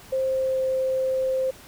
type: tone with pitch glide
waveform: sine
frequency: 527 to 523.4 Hz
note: C5 to C5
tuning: +12 to 0 cents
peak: -21 dBFS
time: 0.12-1.51 s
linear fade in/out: 10 ms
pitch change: -12 cents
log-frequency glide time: 0.27-0.63 s
effects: pink hiss -47 dBFS RMS until 1.67 s

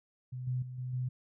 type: tone with level steps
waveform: sine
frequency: 126.5 Hz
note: B2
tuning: 42 cents sharp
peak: -37 / -30 / -40 / -35 / -31 dBFS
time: 0.32-1.09 s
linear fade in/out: 10 ms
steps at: 0.47 / 0.62 / 0.78 / 0.93 s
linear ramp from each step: 5 ms
effects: none

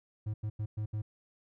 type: tone bursts at uneven times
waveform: triangle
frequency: 106.9 Hz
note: A2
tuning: 49 cents flat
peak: -30 dBFS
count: 5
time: 0.26-0.34 / 0.43-0.5 / 0.59-0.66 / 0.77-0.86 / 0.93-1.02 s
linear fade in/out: 10 ms
effects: none

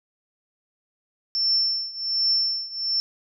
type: tone with tremolo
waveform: sine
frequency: 5380 Hz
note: E8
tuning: 34 cents sharp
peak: -17 dBFS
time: 1.35-3 s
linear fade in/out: 0 ms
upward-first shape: triangle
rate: 1.3 Hz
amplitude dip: 90%
effects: none

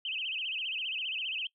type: tone with vibrato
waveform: sine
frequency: 2826 Hz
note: F7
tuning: 20 cents sharp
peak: -32 dBFS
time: 0.05-1.47 s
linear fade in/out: 2 ms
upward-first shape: sine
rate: 15 Hz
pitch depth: 200 cents each way
effects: noise-tail reverb RT60 0.1 s tail -21 dB re dry

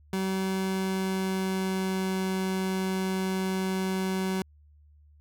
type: tone with pitch glide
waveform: 30% pulse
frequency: 190.3 to 188.77 Hz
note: F#3 to F#3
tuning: +49 to +35 cents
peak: -24 dBFS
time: 0.13-4.42 s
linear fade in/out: 2 ms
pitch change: -14 cents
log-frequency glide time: 0.41-2.22 s
effects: added 74 Hz sine -54 dBFS peak until 5.2 s

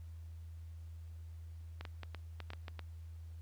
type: clicks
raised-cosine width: 0.3 ms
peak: -29 dBFS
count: 9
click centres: 1.81 / 1.852 / 2.033 / 2.147 / 2.403 / 2.504 / 2.534 / 2.682 / 2.793 s
effects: added 82 Hz sine -46 dBFS peak until 3.41 s + pink hiss -71 dBFS RMS until 3.41 s

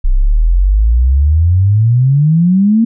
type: exponential sweep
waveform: sine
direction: up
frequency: 30.35 to 233.1 Hz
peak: -6 dBFS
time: 0.04-2.85 s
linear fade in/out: 10 ms
effects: none

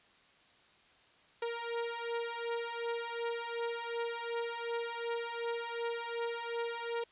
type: beating tone pair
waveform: sawtooth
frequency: 466.2 / 468.9 Hz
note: A#4 / A#4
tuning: 0 / +10 cents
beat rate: 2.7 Hz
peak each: -35 / -34 dBFS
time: 1.42-7.04 s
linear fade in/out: 5 ms
effects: white hiss -64 dBFS RMS until 7.11 s + resampled to 8000 Hz

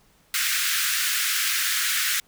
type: high-pass noise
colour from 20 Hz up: pink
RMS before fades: -24 dBFS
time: 0.34-2.2 s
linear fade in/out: 2 ms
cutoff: 1400 Hz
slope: 48 dB/octave
effects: pink hiss -60 dBFS RMS until 2.27 s

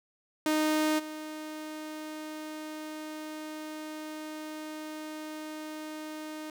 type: tone with level steps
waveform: sawtooth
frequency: 308.8 Hz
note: D#4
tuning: 13 cents flat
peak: -21 / -34 dBFS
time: 0.46-6.5 s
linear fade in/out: 2 ms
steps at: 0.98 s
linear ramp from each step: 20 ms
effects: none

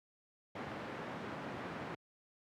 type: band-pass noise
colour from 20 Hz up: pink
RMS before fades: -44 dBFS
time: 0.55-1.95 s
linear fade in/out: 5 ms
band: 140 to 1800 Hz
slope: 12 dB/octave
effects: high-pass 80 Hz 12 dB/octave

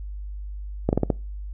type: slowing click train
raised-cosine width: 2 ms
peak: -6 dBFS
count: 5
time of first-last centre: 0.89-1.102 s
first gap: 39 ms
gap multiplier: 1.21
effects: noise-tail reverb RT60 0.3 s tail -24 dB re dry + added 50 Hz sine -31 dBFS peak until 1.53 s

